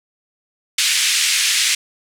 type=band-pass noise; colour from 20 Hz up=pink; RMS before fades=-17 dBFS; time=0.78-1.75 s; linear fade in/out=5 ms; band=2100 to 9600 Hz; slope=24 dB/octave; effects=none